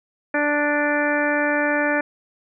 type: harmonic tone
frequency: 293.7 Hz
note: D4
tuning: in tune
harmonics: 1 / 2 / 3 / 4 / 5 / 6 / 7 / 8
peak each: -24 / -23 / -28 / -33 / -26 / -24 / -34 / -31 dBFS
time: 0.34-2.01 s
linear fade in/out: 5 ms
effects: none